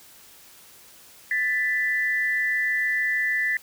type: tone pair together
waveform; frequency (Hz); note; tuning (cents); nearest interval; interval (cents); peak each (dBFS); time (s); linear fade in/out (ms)
sine; 1760 / 1986.4; A6 / B6; 0 / +9; major second; 209; -24; 1.31-3.57; 2
effects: white hiss -50 dBFS RMS until 3.62 s